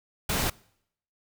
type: noise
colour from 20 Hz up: pink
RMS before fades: -27 dBFS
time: 0.29-0.5 s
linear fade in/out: 5 ms
effects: noise-tail reverb RT60 0.7 s tail -24 dB re dry